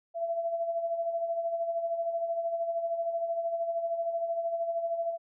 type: tone with tremolo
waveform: sine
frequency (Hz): 672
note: E5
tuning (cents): +33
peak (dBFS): -26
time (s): 0.14-5.18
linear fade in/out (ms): 50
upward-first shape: sine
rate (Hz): 13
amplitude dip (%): 55
effects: none